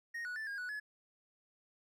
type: tone with pitch steps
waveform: triangle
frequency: 1864 / 1469 / 1760 / 1626 / 1476 / 1702 Hz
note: A#6 / F#6 / A6 / G#6 / F#6 / G#6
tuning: -1 / -13 / 0 / -37 / -5 / +42 cents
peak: -37 dBFS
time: 0.14-0.8 s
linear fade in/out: 10 ms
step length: 110 ms
effects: none